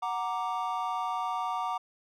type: chord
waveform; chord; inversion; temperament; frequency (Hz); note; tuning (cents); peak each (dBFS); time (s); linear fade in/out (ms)
triangle; Gb augmented; none; equal; 740 / 932.3 / 1174.7; Gb5 / Bb5 / D6; 0 / 0 / 0; -32; 0.02-1.78; 10
effects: none